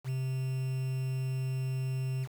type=tone with quantisation; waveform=triangle; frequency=130.81 Hz; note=C3; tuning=in tune; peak=-28 dBFS; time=0.04-2.28 s; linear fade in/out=50 ms; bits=8; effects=none